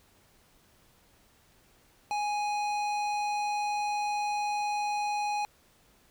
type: tone with hard clipping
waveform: sine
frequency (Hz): 830.6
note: G#5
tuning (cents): 0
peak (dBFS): -30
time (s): 2.11-5.45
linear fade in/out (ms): 0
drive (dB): 14
effects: pink hiss -63 dBFS RMS until 6.1 s